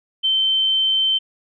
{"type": "tone", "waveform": "sine", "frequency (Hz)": 3098, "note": "G7", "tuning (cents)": -21, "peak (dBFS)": -15, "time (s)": [0.23, 1.19], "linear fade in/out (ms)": 20, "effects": []}